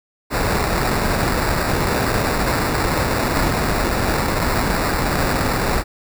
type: noise with sample-and-hold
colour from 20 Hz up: pink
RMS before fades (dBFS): -19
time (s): 0.3-5.84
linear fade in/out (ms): 50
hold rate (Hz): 3150
effects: none